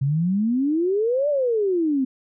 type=exponential two-way sweep; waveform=sine; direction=up then down; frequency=131.4 to 600 to 254.1 Hz; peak=-18 dBFS; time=0.01-2.05 s; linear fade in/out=10 ms; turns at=1.29 s; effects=none